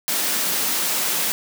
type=high-pass noise; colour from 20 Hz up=white; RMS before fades=-22 dBFS; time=0.08-1.32 s; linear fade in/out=0 ms; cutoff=160 Hz; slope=96 dB/octave; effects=none